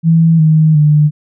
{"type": "tone with pitch steps", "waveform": "sine", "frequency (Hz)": [164, 156.78, 149.87], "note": ["E3", "D#3", "D3"], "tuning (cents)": [-9, 13, 35], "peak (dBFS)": -5, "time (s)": [0.03, 1.11], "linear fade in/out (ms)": 50, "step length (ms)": 360, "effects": []}